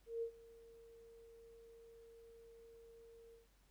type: tone with ADSR envelope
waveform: sine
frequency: 460.5 Hz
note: A#4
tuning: 21 cents flat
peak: -37 dBFS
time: 0.06-3.48 s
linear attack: 160 ms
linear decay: 87 ms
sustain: -21 dB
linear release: 150 ms
effects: added 47 Hz sine -70 dBFS peak until 3.7 s + pink hiss -75 dBFS RMS until 3.7 s